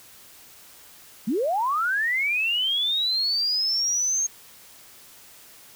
sine linear sweep, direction up, 188.2 to 6490 Hz, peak -21 dBFS, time 1.27-4.27 s, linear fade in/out 10 ms, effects white hiss -49 dBFS RMS until 5.75 s

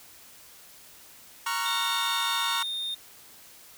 sawtooth chord, Gb major seventh, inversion first, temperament equal with one note detuned, 932.3 / 1108.7 / 1375.3 / 1480 Hz, Bb5 / Db6 / F6 / Gb6, 0 / 0 / -27 / 0 cents, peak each -28 / -28 / -30 / -32 dBFS, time 1.46-2.63 s, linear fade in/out 5 ms
triangle tone, 3655 Hz, A#7, 35 cents flat, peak -28 dBFS, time 1.65-2.95 s, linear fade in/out 10 ms
effects white hiss -51 dBFS RMS until 3.77 s

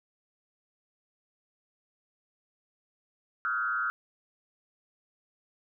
sine tone with frequency modulation, 1395 Hz, F6, 2 cents flat, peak -27 dBFS, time 3.45-3.9 s, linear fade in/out 0 ms, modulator 118 Hz, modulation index 1.1, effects none

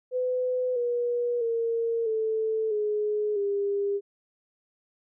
sine tone with pitch steps, 504 / 481.8 / 460.6 / 440.3 / 420.9 / 402.3 Hz, B4 / B4 / A#4 / A4 / G#4 / G4, +35 / -43 / -21 / +1 / +23 / +45 cents, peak -24 dBFS, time 0.11-4.01 s, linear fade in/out 50 ms, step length 650 ms, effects none

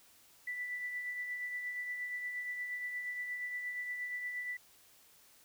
sine tone with tremolo, 1975.5 Hz, B6, in tune, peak -35 dBFS, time 0.47-4.57 s, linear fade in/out 5 ms, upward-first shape triangle, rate 8.5 Hz, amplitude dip 45%, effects white hiss -63 dBFS RMS until 5.44 s

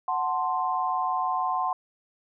sine chord, F# diminished, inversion none, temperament equal, 740 / 880 / 1046.5 Hz, F#5 / A5 / C6, 0 / 0 / 0 cents, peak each -28 / -31 / -27 dBFS, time 0.08-1.73 s, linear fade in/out 2 ms, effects none

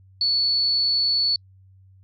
sine tone, 4435 Hz, C#8, in tune, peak -18 dBFS, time 0.21-1.36 s, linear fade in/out 2 ms, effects added 95 Hz sine -49 dBFS peak until 2.03 s + Opus 48 kbps

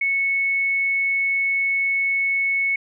sine tone, 2206 Hz, C#7, 9 cents flat, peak -18 dBFS, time 0.01-2.76 s, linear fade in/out 5 ms, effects none

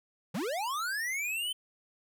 square linear sweep, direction up, 141.8 to 3100 Hz, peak -32 dBFS, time 0.34-1.53 s, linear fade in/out 10 ms, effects none

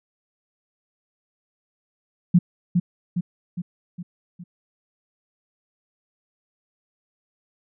sine tone with echo, 176.2 Hz, F3, 16 cents sharp, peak -10 dBFS, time 2.34-2.39 s, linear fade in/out 10 ms, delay 410 ms, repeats 5, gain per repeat -5 dB, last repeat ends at 4.44 s, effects none

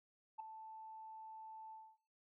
sine tone with ADSR envelope, 880 Hz, A5, in tune, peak -39 dBFS, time 0.38-1.98 s, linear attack 20 ms, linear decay 4 ms, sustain -11 dB, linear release 260 ms, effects noise-tail reverb RT60 0.4 s tail -19 dB re dry + tanh soft clip ceiling -38 dBFS

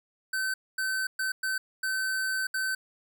square tone bursts at uneven times, 1534 Hz, G6, 38 cents flat, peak -28 dBFS, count 6, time 0.33-0.54 / 0.78-1.07 / 1.19-1.32 / 1.43-1.58 / 1.83-2.47 / 2.54-2.75 s, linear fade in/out 5 ms, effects none

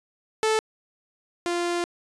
sawtooth tone pair in turn, 437.6 / 347.3 Hz, A4 / F4, -9 / -10 cents, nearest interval major third, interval 401 cents, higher first, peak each -16 / -20 dBFS, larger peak first, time 0.43-0.59 / 1.46-1.84 s, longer second, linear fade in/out 0 ms, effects resampled to 22050 Hz

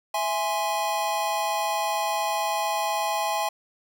square chord, E augmented, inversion none, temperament equal, 659.3 / 830.6 / 1046.5 Hz, E5 / G#5 / B#5, 0 / 0 / 0 cents, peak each -31 / -27 / -31 dBFS, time 0.14-3.49 s, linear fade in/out 5 ms, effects 10-bit

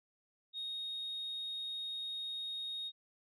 sine tone, 3729 Hz, A#7, in tune, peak -37 dBFS, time 0.53-2.92 s, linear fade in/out 50 ms, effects tanh soft clip ceiling -35 dBFS

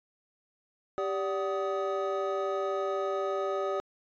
triangle tone cluster, 391.7 / 580 / 752 / 1256 Hz, G4 / D5 / F#5 / D#6, -1 / -22 / +28 / +16 cents, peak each -30 / -31 / -37 / -34 dBFS, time 0.98-3.8 s, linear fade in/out 0 ms, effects resampled to 16000 Hz

